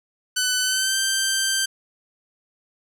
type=tone with pitch glide; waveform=10% pulse; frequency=1502 to 1564.9 Hz; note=F#6 to G6; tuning=+26 to -3 cents; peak=-11 dBFS; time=0.36-1.66 s; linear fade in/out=10 ms; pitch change=+71 cents; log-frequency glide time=0.6-0.98 s; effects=none